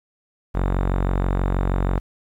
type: tone with low-pass filter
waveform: sawtooth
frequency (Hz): 46.25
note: F#1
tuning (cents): 0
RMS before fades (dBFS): -21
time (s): 0.54-2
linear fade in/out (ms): 20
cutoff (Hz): 1300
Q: 1.1
effects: 9-bit